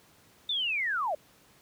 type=linear sweep; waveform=sine; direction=down; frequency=3632 to 554.4 Hz; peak=-27 dBFS; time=0.49-1.15 s; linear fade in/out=5 ms; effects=pink hiss -60 dBFS RMS until 1.61 s + high-pass 80 Hz 12 dB/octave